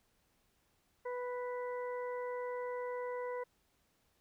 harmonic tone, 493.9 Hz, B4, in tune, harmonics 1 / 2 / 3 / 4, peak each -38 / -44 / -54 / -51 dBFS, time 1.05-3.44 s, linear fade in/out 10 ms, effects pink hiss -75 dBFS RMS until 4.2 s

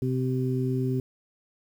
harmonic tone, 128.8 Hz, C3, 27 cents flat, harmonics 1 / 2 / 3, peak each -26 / -29 / -31 dBFS, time 0.02-1 s, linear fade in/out 2 ms, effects 9-bit

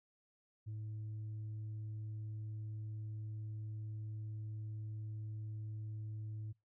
sine tone, 107.8 Hz, A2, 35 cents flat, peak -39 dBFS, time 0.66-6.53 s, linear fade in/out 20 ms, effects noise-tail reverb RT60 0.2 s tail -25 dB re dry + tanh soft clip ceiling -40 dBFS

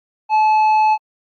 triangle tone with tanh clipping, 863 Hz, A5, 34 cents flat, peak -12 dBFS, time 0.29-0.98 s, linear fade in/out 50 ms, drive 10 dB, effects Opus 48 kbps

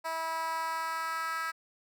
10% pulse tone with high-pass filter sweep, 325 Hz, E4, 24 cents flat, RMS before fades -34 dBFS, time 0.04-1.52 s, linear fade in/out 20 ms, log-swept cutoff 790 to 1400 Hz, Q 3.3, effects none

